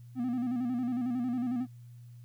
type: tone with vibrato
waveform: triangle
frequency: 246.9 Hz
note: B3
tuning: in tune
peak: -27 dBFS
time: 0.15-1.67 s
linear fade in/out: 50 ms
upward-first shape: square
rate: 11 Hz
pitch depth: 66 cents each way
effects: added 120 Hz sine -47 dBFS peak until 2.24 s + white hiss -71 dBFS RMS until 2.24 s